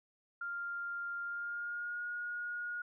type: tone with pitch glide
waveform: sine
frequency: 1396.9 to 1438.7 Hz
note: F6 to F#6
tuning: 0 to -49 cents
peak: -37 dBFS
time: 0.41-2.82 s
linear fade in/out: 5 ms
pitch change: +51 cents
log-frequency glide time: 1.23-2.04 s
effects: none